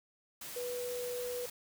sine tone in noise, 490.8 Hz, B4, 11 cents flat, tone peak -36 dBFS, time 0.56-1.46 s, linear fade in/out 5 ms, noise white, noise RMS -45 dBFS, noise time 0.41-1.5 s, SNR +6 dB, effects none

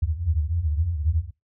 sine tone cluster, 73.8 / 76.6 / 84.2 / 87.8 Hz, D2 / D#2 / E2 / F2, +9 / -27 / +37 / +10 cents, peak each -27 dBFS, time 0.02-1.31 s, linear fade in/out 10 ms, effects noise-tail reverb RT60 0.2 s tail -22 dB re dry

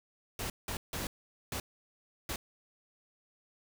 pink noise bursts at uneven times, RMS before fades -37 dBFS, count 5, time 0.39-0.5 / 0.68-0.77 / 0.93-1.07 / 1.52-1.6 / 2.29-2.36 s, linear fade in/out 2 ms, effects none

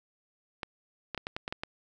clicks, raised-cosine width 0.3 ms, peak -18 dBFS, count 8, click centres 0.632 / 1.147 / 1.177 / 1.269 / 1.365 / 1.479 / 1.525 / 1.635 s, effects none

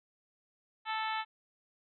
harmonic tone, 439.2 Hz, A4, 3 cents flat, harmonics 2 / 3 / 4 / 5 / 6 / 7 / 8 / 9, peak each -35 / -39 / -41 / -43 / -45 / -46 / -47 / -48 dBFS, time 0.85-1.25 s, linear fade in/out 50 ms, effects none

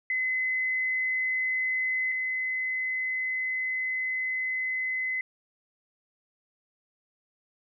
sine tone pair in turn, 2035 / 2035 Hz, C7 / C7, -49 / -49 cents, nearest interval unison, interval 0 cents, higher neither, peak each -25 / -27 dBFS, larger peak first, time 0.1-2.12 / 2.12-5.21 s, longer second, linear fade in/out 2 ms, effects none

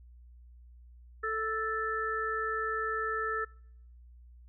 harmonic tone, 440 Hz, A4, in tune, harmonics 1 / 3 / 4, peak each -36 / -33 / -35 dBFS, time 1.23-3.45 s, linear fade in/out 10 ms, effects noise-tail reverb RT60 0.7 s tail -26 dB re dry + added 60 Hz sine -51 dBFS peak until 4.48 s

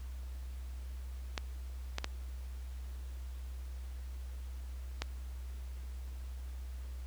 clicks, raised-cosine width 0.2 ms, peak -17 dBFS, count 4, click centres 1.378 / 1.984 / 2.044 / 5.02 s, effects added 63 Hz sine -40 dBFS peak until 7.06 s + pink hiss -60 dBFS RMS until 7.06 s

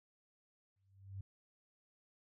sine tone with exponential growth, 97.2 Hz, G2, 14 cents flat, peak -40 dBFS, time 0.76-1.21 s, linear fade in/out 5 ms, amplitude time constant 96 ms, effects none

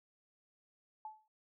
sine tone with exponential decay, 865 Hz, A5, 30 cents flat, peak -40 dBFS, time 1.05-1.28 s, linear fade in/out 2 ms, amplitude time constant 49 ms, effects none

